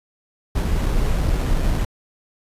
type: noise with sample-and-hold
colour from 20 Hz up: brown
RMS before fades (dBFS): -19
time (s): 0.55-1.85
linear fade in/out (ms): 5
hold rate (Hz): 4900
effects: resampled to 32000 Hz